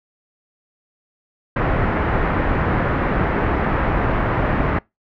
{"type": "low-pass noise", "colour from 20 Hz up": "pink", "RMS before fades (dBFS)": -19, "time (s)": [1.56, 4.79], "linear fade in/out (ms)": 5, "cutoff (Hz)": 1900, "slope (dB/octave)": 24, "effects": ["noise-tail reverb RT60 0.2 s tail -24 dB re dry"]}